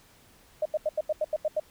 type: tone bursts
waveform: sine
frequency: 615 Hz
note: D#5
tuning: 20 cents flat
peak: -23 dBFS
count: 9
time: 0.62-1.599 s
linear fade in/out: 5 ms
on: 35 ms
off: 83 ms
effects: pink hiss -58 dBFS RMS until 1.7 s